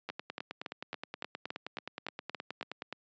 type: two click trains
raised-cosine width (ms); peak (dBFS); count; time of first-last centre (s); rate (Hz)
0.3; -21 / -22; 10 / 28; 0.1-2.628 / 0.09-2.926; 3.56 / 9.52
effects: high-pass 200 Hz 12 dB/octave + resampled to 16000 Hz